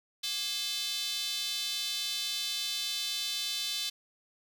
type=tone with high-pass filter; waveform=square; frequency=235.9 Hz; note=A#3; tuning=21 cents sharp; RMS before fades=-34 dBFS; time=0.23-3.9 s; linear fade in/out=10 ms; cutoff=3700 Hz; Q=3.5; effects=none